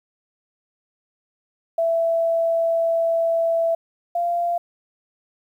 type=tone pair in turn; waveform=sine; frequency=664 / 691.4 Hz; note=E5 / F5; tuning=+12 / -18 cents; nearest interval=minor second; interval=70 cents; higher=second; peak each=-17 / -19 dBFS; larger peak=first; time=1.78-3.75 / 4.15-4.58 s; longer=first; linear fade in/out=5 ms; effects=9-bit